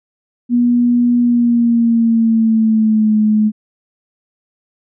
sine tone with pitch glide, 241.6 to 214 Hz, B3 to A3, -38 to -48 cents, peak -9 dBFS, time 0.49-3.52 s, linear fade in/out 50 ms, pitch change -210 cents, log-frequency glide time 1.2-3.17 s, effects none

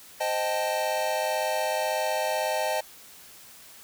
square chord, A half-diminished seventh, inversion first, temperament equal with one note detuned, 520.5 / 622.3 / 784 / 880 Hz, C5 / Eb5 / G5 / A5, -9 / 0 / 0 / 0 cents, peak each -34 / -29 / -33 / -32 dBFS, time 0.2-2.81 s, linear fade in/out 10 ms, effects white hiss -49 dBFS RMS until 3.83 s

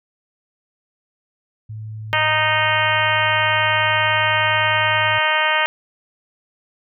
sine tone with pitch glide, 108.6 to 107.04 Hz, A2 to A2, -22 to -47 cents, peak -28 dBFS, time 1.69-5.19 s, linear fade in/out 10 ms, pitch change -25 cents, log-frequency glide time 1.95-3.6 s
harmonic tone, 309.9 Hz, D#4, 7 cents flat, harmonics 2 / 3 / 4 / 5 / 6 / 7 / 8 / 9 / 10, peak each -25 / -22 / -24 / -23 / -22 / -24 / -26 / -26 / -26 dBFS, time 2.13-5.66 s, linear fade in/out 0 ms
effects none

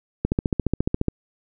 click train, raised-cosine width 3 ms, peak -7 dBFS, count 13, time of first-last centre 0.25-1.083 s, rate 14.4 Hz, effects none

